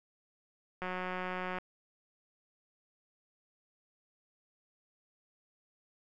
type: click train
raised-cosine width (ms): 0.5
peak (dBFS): -23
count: 141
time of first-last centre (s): 0.82-1.585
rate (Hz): 183
effects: none